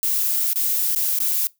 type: noise with dropouts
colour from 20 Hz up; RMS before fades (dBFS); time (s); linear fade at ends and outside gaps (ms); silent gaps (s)
violet; -21; 0.03-1.47; 0; 0.532-0.558 / 0.948-0.961 / 1.188-1.202
effects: noise-tail reverb RT60 0.2 s tail -22 dB re dry